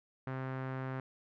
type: tone with low-pass filter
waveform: sawtooth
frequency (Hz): 131.4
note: C3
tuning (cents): +8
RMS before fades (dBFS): -39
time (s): 0.27-1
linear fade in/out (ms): 2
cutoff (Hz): 1600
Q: 1.7
effects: none